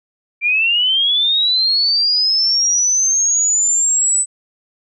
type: linear sweep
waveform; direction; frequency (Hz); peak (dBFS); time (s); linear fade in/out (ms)
sine; up; 2349 to 8030; -12; 0.41-4.26; 50
effects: none